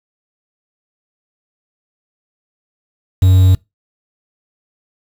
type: tone with quantisation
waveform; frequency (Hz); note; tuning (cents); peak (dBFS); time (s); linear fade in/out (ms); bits
triangle; 93.3; F#2; +15; -4; 3.22-3.55; 5; 5
effects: noise-tail reverb RT60 0.2 s tail -23 dB re dry